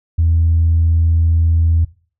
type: tone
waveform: sine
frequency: 82.41 Hz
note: E2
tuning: in tune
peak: -9 dBFS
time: 0.18-1.85 s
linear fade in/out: 10 ms
effects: noise-tail reverb RT60 0.4 s tail -21 dB re dry + tanh soft clip ceiling -6 dBFS